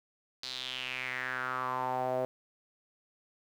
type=tone with band-pass filter sweep; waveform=sawtooth; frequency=128.1 Hz; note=C3; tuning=36 cents flat; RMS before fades=-35 dBFS; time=0.43-2.25 s; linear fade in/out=0 ms; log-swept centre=4400 to 580 Hz; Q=4.8; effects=10-bit